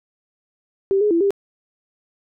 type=tone with pitch steps; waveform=sine; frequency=390.4 / 418.6 / 336.3 / 398.3 Hz; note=G4 / G#4 / E4 / G4; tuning=-7 / +14 / +35 / +28 cents; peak=-14 dBFS; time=0.91-1.306 s; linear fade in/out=0 ms; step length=99 ms; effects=none